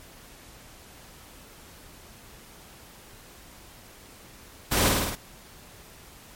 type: noise with echo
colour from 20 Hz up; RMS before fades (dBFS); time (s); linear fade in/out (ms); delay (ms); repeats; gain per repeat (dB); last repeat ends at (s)
pink; -24; 4.71-4.89; 10; 53; 5; -2; 5.155
effects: pink hiss -49 dBFS RMS until 6.35 s + MP3 64 kbps